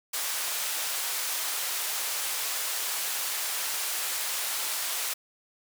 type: band-pass noise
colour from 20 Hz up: white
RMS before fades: -31 dBFS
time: 0.13-5.14 s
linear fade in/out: 10 ms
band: 650 to 16000 Hz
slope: 12 dB/octave
effects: none